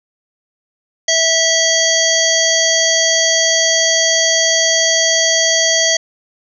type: harmonic tone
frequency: 653 Hz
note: E5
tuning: 17 cents flat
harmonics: 1 / 3 / 5 / 7 / 9 / 10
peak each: -18 / -18 / -18 / -18 / -18 / -18 dBFS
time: 1.08-5.97 s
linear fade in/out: 5 ms
effects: none